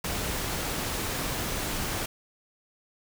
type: noise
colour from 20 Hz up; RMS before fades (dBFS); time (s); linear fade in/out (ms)
pink; -31; 0.04-2.06; 5
effects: none